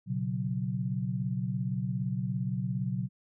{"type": "chord", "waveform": "sine", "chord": "B suspended second", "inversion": "none", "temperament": "equal with one note detuned", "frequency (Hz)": [121.21, 138.59, 185], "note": ["B2", "C#3", "F#3"], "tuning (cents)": [-32, 0, 0], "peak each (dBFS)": [-33, -34, -33], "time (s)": [0.06, 3.09], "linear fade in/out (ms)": 50, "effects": []}